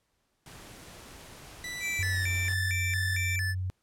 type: noise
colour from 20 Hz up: pink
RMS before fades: -48 dBFS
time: 0.46-2.54 s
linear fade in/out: 2 ms
type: tone with pitch glide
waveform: sawtooth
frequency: 1975.5 to 1790.7 Hz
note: B6 to A6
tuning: 0 to +30 cents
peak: -32 dBFS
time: 1.64-3.36 s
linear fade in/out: 2 ms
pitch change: -170 cents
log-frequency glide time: 2.09-2.28 s
type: tone with vibrato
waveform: square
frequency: 2020 Hz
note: B6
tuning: 39 cents sharp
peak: -31 dBFS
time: 1.8-3.55 s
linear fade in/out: 50 ms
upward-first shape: square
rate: 2.2 Hz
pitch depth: 250 cents each way
type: tone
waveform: sine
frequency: 92.5 Hz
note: F#2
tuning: in tune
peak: -29 dBFS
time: 1.99-3.7 s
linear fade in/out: 0 ms
effects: pink hiss -75 dBFS RMS until 3.82 s + low-pass 12000 Hz 12 dB/octave